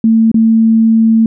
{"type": "tone with dropouts", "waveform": "sine", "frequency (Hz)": 224.3, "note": "A3", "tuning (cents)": 34, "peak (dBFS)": -5, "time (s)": [0.04, 1.26], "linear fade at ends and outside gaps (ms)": 2, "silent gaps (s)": [0.316, 0.343], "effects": []}